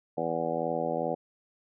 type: harmonic tone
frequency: 82.41 Hz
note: E2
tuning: in tune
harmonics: 2 / 3 / 4 / 5 / 6 / 7 / 8 / 9 / 10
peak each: -39 / -38 / -38 / -39 / -33 / -33 / -45 / -34 / -41 dBFS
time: 0.17-1.15 s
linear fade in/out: 10 ms
effects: none